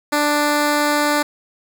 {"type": "tone", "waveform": "10% pulse", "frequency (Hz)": 294.7, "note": "D4", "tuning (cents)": 6, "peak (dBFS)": -7, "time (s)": [0.12, 1.23], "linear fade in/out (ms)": 10, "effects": []}